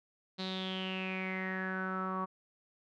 sawtooth tone with low-pass filter sweep, 187.9 Hz, F#3, 27 cents sharp, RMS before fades -37 dBFS, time 0.38-2.26 s, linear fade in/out 20 ms, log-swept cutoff 4100 to 1100 Hz, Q 8.9, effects none

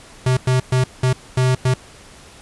square tone bursts at uneven times, 128.3 Hz, C3, 34 cents flat, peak -14 dBFS, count 6, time 0.26-0.37 / 0.47-0.6 / 0.72-0.84 / 1.03-1.13 / 1.37-1.55 / 1.65-1.74 s, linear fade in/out 5 ms, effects pink hiss -43 dBFS RMS until 2.41 s + resampled to 24000 Hz

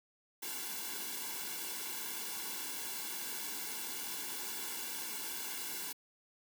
white noise with comb filter, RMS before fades -41 dBFS, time 0.42-5.93 s, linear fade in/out 10 ms, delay 1.6 ms, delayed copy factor -0.9, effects high-pass 200 Hz 12 dB/octave

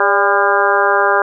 harmonic tone with a mistuned harmonic, 201.3 Hz, G3, 46 cents sharp, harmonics 2 / 3 / 4 / 5 / 6 / 7 / 8, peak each -18 / -18 / -18 / -18 / -18 / -18 / -18 dBFS, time 0-1.22 s, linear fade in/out 2 ms, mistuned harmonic 3, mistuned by -55 cents, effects none

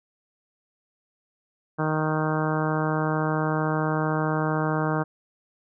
harmonic tone, 155.56 Hz, D#3, in tune, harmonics 1 / 2 / 3 / 4 / 5 / 6 / 7 / 8 / 9 / 10, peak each -26 / -29 / -31 / -32 / -33 / -34 / -34 / -35 / -36 / -36 dBFS, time 1.78-5.04 s, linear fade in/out 20 ms, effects none

